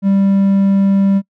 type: tone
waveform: triangle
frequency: 196.3 Hz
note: G3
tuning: 3 cents sharp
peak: -7 dBFS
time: 0.02-1.22 s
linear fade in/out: 50 ms
effects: noise-tail reverb RT60 0.1 s tail -25 dB re dry